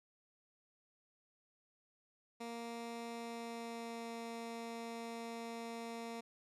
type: tone with pitch glide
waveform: 15% pulse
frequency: 233.1 to 231.1 Hz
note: A#3 to A#3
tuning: 0 to -15 cents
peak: -37 dBFS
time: 2.4-6.21 s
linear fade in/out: 10 ms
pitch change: -15 cents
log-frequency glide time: 3.1-4.13 s
effects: low-pass 10000 Hz 12 dB/octave